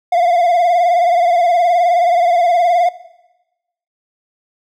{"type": "tone with vibrato", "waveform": "triangle", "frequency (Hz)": 696, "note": "F5", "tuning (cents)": -6, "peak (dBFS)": -8, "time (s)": [0.12, 2.89], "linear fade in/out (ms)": 5, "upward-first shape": "sine", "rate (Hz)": 19, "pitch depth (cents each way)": 67, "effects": ["noise-tail reverb RT60 1.0 s tail -18 dB re dry"]}